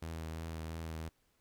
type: tone with vibrato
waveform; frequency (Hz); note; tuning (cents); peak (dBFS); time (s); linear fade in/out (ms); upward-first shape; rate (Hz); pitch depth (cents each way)
sawtooth; 80.9; E2; -32; -36; 0.02-1.09; 5; triangle; 2.9; 28
effects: pink hiss -75 dBFS RMS until 1.4 s